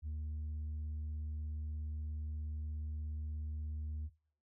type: tone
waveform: sine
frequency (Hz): 76.4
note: D#2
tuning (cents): -31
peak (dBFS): -35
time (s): 0.02-4.1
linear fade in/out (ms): 50
effects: noise-tail reverb RT60 0.5 s tail -22 dB re dry + tanh soft clip ceiling -37 dBFS